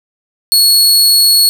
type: tone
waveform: sawtooth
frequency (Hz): 4358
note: C#8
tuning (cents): -30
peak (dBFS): -3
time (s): 0.52-1.49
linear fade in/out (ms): 0
effects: none